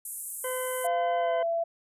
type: band-pass noise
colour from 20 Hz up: pink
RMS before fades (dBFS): -38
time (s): 0.05-0.87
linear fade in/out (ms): 5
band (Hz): 8300 to 13000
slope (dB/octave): 48
type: harmonic tone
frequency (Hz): 510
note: C5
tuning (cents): -44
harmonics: 1 / 2 / 3 / 4 / 6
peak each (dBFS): -31 / -37 / -41 / -43 / -47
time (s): 0.44-1.43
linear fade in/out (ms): 5
type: tone with pitch glide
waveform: sine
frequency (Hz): 690 to 671.1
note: F5 to E5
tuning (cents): -21 to +31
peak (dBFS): -25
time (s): 0.84-1.64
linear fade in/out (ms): 10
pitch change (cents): -48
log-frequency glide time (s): 1.18-1.32
effects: resampled to 32000 Hz